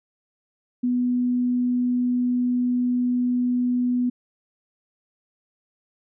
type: tone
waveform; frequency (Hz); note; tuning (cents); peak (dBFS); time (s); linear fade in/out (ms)
sine; 246.9; B3; 0; -19; 0.83-4.1; 10
effects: none